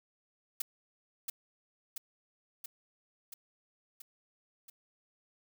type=noise with echo; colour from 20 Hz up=blue; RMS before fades=-33 dBFS; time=0.6-0.62 s; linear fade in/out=5 ms; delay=680 ms; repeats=6; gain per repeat=-3 dB; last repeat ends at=4.7 s; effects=none